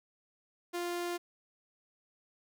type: tone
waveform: sawtooth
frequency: 349.2 Hz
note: F4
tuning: in tune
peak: -30 dBFS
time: 0.73-1.18 s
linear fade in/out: 20 ms
effects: none